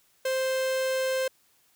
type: tone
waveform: 45% pulse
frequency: 523.3 Hz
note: C5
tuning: in tune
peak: -25 dBFS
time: 0.25-1.28 s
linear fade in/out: 5 ms
effects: white hiss -65 dBFS RMS until 1.75 s